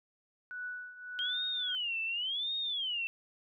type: tone with tremolo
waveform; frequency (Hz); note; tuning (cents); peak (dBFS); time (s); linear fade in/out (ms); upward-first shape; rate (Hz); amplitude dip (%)
sine; 1480; F#6; 0; -36; 0.51-1.75; 0; triangle; 1.7; 80
type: tone with vibrato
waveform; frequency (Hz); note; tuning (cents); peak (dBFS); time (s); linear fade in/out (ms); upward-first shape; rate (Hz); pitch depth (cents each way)
sine; 3144; G7; +4; -32; 1.19-3.07; 0; sine; 0.91; 290
effects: none